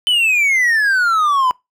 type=exponential sweep; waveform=triangle; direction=down; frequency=3062 to 991 Hz; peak=-10 dBFS; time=0.07-1.51 s; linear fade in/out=0 ms; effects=noise-tail reverb RT60 0.2 s tail -24 dB re dry